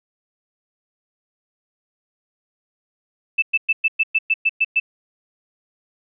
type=tone bursts; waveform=sine; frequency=2637 Hz; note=E7; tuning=in tune; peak=-13 dBFS; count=10; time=3.38-4.8 s; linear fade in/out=10 ms; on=43 ms; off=110 ms; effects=none